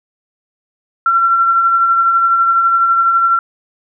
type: tone with tremolo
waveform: sine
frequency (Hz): 1359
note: F6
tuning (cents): -48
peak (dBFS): -7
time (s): 1.06-3.39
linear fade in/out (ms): 2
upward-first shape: triangle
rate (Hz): 12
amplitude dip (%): 40
effects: none